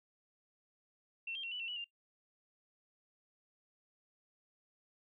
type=tone with pitch steps; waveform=sine; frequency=2701 / 3187 / 2731 / 2967 / 2710 / 2942 / 2796 Hz; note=E7 / G7 / F7 / F#7 / E7 / F#7 / F7; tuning=+42 / +28 / -39 / +4 / +47 / -11 / +1 cents; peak=-39 dBFS; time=1.27-1.844 s; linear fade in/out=5 ms; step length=82 ms; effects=noise-tail reverb RT60 0.1 s tail -20 dB re dry